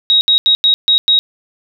sine tone bursts at uneven times, 3794 Hz, A#7, 30 cents sharp, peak -7 dBFS, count 6, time 0.1-0.21 / 0.28-0.38 / 0.46-0.55 / 0.64-0.74 / 0.88-0.98 / 1.08-1.19 s, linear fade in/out 0 ms, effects none

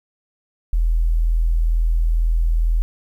sine tone, 41.09 Hz, E1, 5 cents flat, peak -14 dBFS, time 0.73-2.82 s, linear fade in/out 0 ms, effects 9-bit

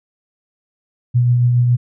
sine tone with tremolo, 122.1 Hz, B2, 19 cents flat, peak -9 dBFS, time 1.14-1.77 s, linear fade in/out 20 ms, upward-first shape triangle, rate 7.2 Hz, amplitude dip 30%, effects none

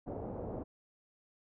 white low-pass noise, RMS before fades -41 dBFS, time 0.06-0.64 s, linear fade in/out 20 ms, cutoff 640 Hz, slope 24 dB/octave, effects none

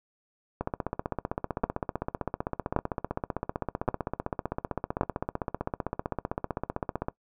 two click trains, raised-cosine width 1 ms, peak -15 / -9 dBFS, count 102 / 4, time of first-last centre 0.61-7.084 / 1.64-5.011 s, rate 15.6 / 0.89 Hz, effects noise-tail reverb RT60 0.1 s tail -20 dB re dry

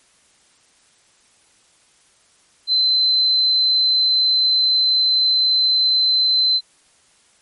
sine tone, 4066 Hz, B7, 50 cents sharp, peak -13 dBFS, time 2.67-6.61 s, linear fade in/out 50 ms, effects white hiss -56 dBFS RMS until 7.41 s + MP3 48 kbps

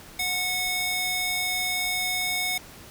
square tone with high-pass filter, 733 Hz, F#5, 16 cents flat, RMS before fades -27 dBFS, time 0.19-2.58 s, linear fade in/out 5 ms, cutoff 2000 Hz, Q 0.93, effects pink hiss -46 dBFS RMS until 2.9 s

